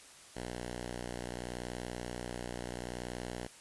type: tone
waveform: 5% pulse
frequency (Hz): 60.7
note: B1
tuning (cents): -29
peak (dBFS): -28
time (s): 0.35-3.48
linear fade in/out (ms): 20
effects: white hiss -55 dBFS RMS until 3.6 s + resampled to 24000 Hz